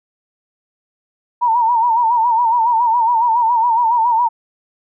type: tone with vibrato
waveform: sine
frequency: 932.3 Hz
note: A#5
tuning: in tune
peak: -11 dBFS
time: 1.41-4.29 s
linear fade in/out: 20 ms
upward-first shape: sine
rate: 7.2 Hz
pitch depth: 89 cents each way
effects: none